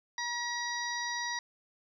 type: harmonic tone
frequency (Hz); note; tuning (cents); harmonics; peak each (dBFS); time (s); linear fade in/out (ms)
957; A#5; +45; 1 / 2 / 4 / 5 / 6; -38 / -36 / -42 / -42 / -41; 0.18-1.39; 2
effects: 11-bit